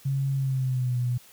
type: tone with pitch glide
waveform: sine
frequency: 136.6 to 123.11 Hz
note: C#3 to B2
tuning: -25 to -5 cents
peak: -23 dBFS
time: 0.05-1.18 s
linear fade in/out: 10 ms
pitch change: -180 cents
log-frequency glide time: 0.34-0.98 s
effects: white hiss -53 dBFS RMS until 1.32 s